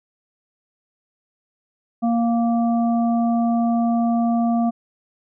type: harmonic tone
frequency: 233.1 Hz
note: A#3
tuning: in tune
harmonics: 1 / 3 / 5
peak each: -17 / -23 / -35 dBFS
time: 2.02-4.71 s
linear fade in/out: 20 ms
effects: none